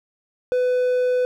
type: tone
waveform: triangle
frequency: 500 Hz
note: B4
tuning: 21 cents sharp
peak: -15 dBFS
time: 0.52-1.25 s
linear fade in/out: 0 ms
effects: none